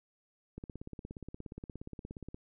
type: click train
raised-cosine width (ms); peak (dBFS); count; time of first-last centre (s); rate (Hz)
3; -30; 31; 0.58-2.345; 17
effects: none